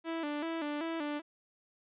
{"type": "tone with vibrato", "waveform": "sawtooth", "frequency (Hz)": 311.1, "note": "D#4", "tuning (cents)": 0, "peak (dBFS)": -30, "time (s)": [0.04, 1.22], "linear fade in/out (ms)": 50, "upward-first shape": "square", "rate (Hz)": 2.6, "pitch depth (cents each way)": 96, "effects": ["resampled to 8000 Hz", "12-bit"]}